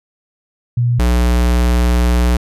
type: tone pair in turn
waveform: sine / square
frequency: 120.6 / 60.3 Hz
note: B2 / B1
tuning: -41 / -41 cents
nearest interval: octave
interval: 1200 cents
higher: first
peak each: -11 dBFS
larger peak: neither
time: 0.77-0.99 / 0.99-2.37 s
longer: second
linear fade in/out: 5 ms
effects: resampled to 32000 Hz